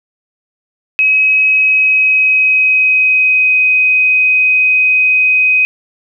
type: tone with pitch glide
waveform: sine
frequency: 2548 to 2514 Hz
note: D#7 to D#7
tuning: +41 to +17 cents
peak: -7 dBFS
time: 0.99-5.65 s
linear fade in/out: 0 ms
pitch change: -24 cents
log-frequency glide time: 1.5-3.6 s
effects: none